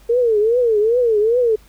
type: tone with vibrato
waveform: sine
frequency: 455.2 Hz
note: A#4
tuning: 41 cents flat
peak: -12 dBFS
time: 0.09-1.56 s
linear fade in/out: 10 ms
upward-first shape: triangle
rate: 2.5 Hz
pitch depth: 190 cents each way
effects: added 50 Hz sine -46 dBFS peak until 1.68 s + pink hiss -52 dBFS RMS until 1.68 s